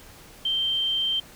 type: tone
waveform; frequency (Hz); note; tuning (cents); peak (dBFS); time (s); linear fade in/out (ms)
sine; 3136; G7; 0; -22; 0.45-1.2; 5
effects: pink hiss -48 dBFS RMS until 1.35 s